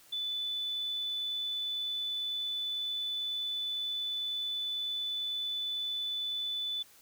sine tone, 3491 Hz, A7, 14 cents flat, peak -32 dBFS, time 0.12-6.83 s, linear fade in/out 10 ms, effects white hiss -59 dBFS RMS until 7.01 s

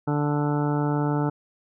harmonic tone, 146.83 Hz, D3, in tune, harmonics 1 / 2 / 3 / 4 / 5 / 6 / 7 / 8 / 9 / 10, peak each -24 / -26 / -31 / -36 / -36 / -32 / -43 / -46 / -36 / -43 dBFS, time 0.07-1.3 s, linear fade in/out 10 ms, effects none

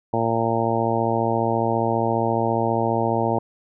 harmonic tone, 114.7 Hz, A#2, 28 cents flat, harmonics 1 / 2 / 3 / 4 / 5 / 6 / 7 / 8, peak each -27 / -27 / -27 / -27 / -27 / -27 / -27 / -27 dBFS, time 0.13-3.39 s, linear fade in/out 5 ms, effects none

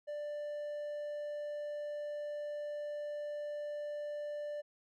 triangle tone, 590 Hz, D5, 8 cents sharp, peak -36 dBFS, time 0.07-4.62 s, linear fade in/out 20 ms, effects none

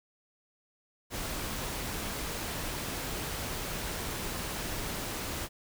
pink noise, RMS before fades -36 dBFS, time 1.1-5.49 s, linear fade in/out 50 ms, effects none

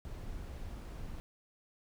brown noise, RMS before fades -43 dBFS, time 0.05-1.2 s, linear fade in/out 0 ms, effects none

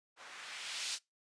violet noise with low-pass filter sweep, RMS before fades -43 dBFS, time 0.16-0.99 s, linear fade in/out 50 ms, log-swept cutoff 1100 to 4700 Hz, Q 1, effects noise-tail reverb RT60 0.2 s tail -24 dB re dry + resampled to 22050 Hz

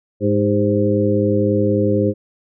harmonic tone with a mistuned harmonic, 103.83 Hz, G#2, in tune, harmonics 1 / 2 / 3 / 4 / 5, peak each -20 / -20 / -20 / -20 / -20 dBFS, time 0.2-2.14 s, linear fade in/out 50 ms, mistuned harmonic 4, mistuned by -54 cents, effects none

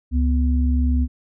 sine tone pair together, 69.3 / 247.5 Hz, C#2 / B3, 0 / +4 cents, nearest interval octave + minor seventh, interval 2204 cents, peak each -16 / -23 dBFS, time 0.11-1.08 s, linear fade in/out 50 ms, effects none

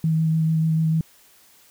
sine tone with vibrato, 160 Hz, D#3, 49 cents sharp, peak -17 dBFS, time 0.04-1.01 s, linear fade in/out 2 ms, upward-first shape square, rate 6.8 Hz, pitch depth 11 cents each way, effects white hiss -54 dBFS RMS until 1.7 s

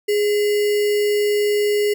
sine tone with sample-and-hold, 415.3 Hz, G#4, in tune, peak -15 dBFS, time 0.08-1.94 s, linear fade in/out 10 ms, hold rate 2450 Hz, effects none

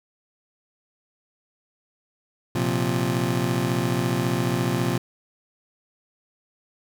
25% pulse chord, Bb suspended second, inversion none, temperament just, 116.54 / 131.11 / 174.81 Hz, Bb2 / C3 / F3, 0 / +4 / +2 cents, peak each -23 / -22 / -23 dBFS, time 2.55-4.98 s, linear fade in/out 5 ms, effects none

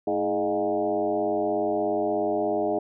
sine tone with frequency modulation, 516 Hz, C5, 24 cents flat, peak -22 dBFS, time 0.07-2.79 s, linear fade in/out 5 ms, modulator 96.8 Hz, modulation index 2.4, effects none

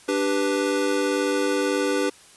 square chord, G major, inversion second, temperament equal, 293.7 / 392 / 493.9 Hz, D4 / G4 / B4, 0 / 0 / 0 cents, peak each -26 dBFS, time 0.08-2.1 s, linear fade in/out 10 ms, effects white hiss -50 dBFS RMS until 2.36 s + resampled to 24000 Hz

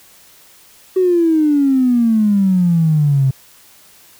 triangle exponential sweep, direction down, 378.2 to 130.81 Hz, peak -6 dBFS, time 0.96-3.31 s, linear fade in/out 10 ms, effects tanh soft clip ceiling -8 dBFS + white hiss -46 dBFS RMS until 4.19 s

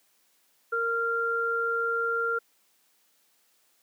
sine tone pair together, 462.4 / 1387 Hz, A#4 / F6, -14 / -12 cents, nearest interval octave + perfect fifth, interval 1902 cents, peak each -30 / -26 dBFS, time 0.72-2.39 s, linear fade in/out 10 ms, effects white hiss -67 dBFS RMS until 3.82 s + high-pass 200 Hz 12 dB/octave

